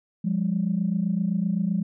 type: tone pair together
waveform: sine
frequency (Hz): 175.83 / 203.6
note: F3 / G#3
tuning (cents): +12 / -34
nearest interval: minor third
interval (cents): 254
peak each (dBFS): -24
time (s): 0.24-1.83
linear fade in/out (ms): 10
effects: tanh soft clip ceiling -14 dBFS